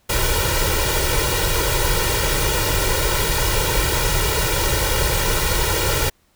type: noise with comb filter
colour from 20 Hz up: pink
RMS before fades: -19 dBFS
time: 0.09-6.1 s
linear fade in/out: 10 ms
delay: 2.1 ms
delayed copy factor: +0.95
effects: pink hiss -61 dBFS RMS until 6.35 s